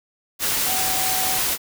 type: tone in noise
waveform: sine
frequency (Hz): 753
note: F#5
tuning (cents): +30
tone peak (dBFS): -28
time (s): 0.65-1.42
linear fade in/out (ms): 50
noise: white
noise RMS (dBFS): -22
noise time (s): 0.39-1.58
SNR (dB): -9
effects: none